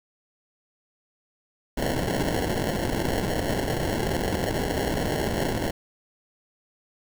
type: noise with sample-and-hold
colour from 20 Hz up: blue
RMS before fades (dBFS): -26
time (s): 1.77-5.71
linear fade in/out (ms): 10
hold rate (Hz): 1225
effects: none